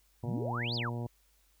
harmonic tone, 119.1 Hz, A#2, 38 cents sharp, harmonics 1 / 2 / 3 / 4 / 5 / 6 / 7 / 8, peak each -35 / -41 / -45 / -47 / -49 / -51 / -52 / -53 dBFS, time 0.23-1.07 s, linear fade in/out 5 ms
sine exponential two-way sweep, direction up then down, 110 to 5190 to 844 Hz, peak -34 dBFS, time 0.25-0.9 s, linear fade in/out 10 ms, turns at 0.75 s
effects added 50 Hz sine -68 dBFS peak until 1.6 s + white hiss -70 dBFS RMS until 1.6 s

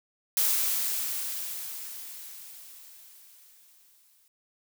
blue noise with exponential decay, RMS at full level -24 dBFS, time 0.37-4.28 s, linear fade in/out 1 ms, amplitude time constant 850 ms, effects none

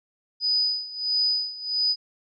sine tone with tremolo, 4978 Hz, D#8, in tune, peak -19 dBFS, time 0.4-1.96 s, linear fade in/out 50 ms, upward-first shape sine, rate 1.5 Hz, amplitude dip 85%, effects none

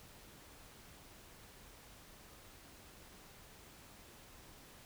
silence, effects pink hiss -58 dBFS RMS until 4.85 s

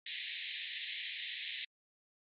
white band-pass noise, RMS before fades -43 dBFS, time 0.06-1.65 s, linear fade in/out 5 ms, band 1800 to 3900 Hz, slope 96 dB/octave, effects AAC 64 kbps

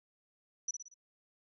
sine tone with echo, 5920 Hz, F#8, in tune, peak -32 dBFS, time 0.68-0.71 s, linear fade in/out 5 ms, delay 58 ms, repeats 4, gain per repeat -6 dB, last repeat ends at 0.942 s, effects none

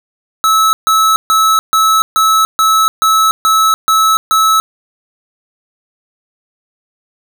square tone bursts, 1300 Hz, E6, 24 cents flat, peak -8 dBFS, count 10, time 0.44-4.6 s, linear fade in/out 0 ms, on 290 ms, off 140 ms, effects none

